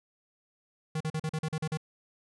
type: tone bursts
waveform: square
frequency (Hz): 156.8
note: D#3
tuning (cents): +14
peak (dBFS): -30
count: 9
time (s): 0.95-1.773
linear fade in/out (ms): 5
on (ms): 55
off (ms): 41
effects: resampled to 24000 Hz